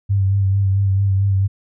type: tone with vibrato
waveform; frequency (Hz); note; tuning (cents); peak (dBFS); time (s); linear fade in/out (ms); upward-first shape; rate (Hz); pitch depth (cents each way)
sine; 97.8; G2; -4; -13; 0.09-1.48; 20; sine; 4.5; 33
effects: none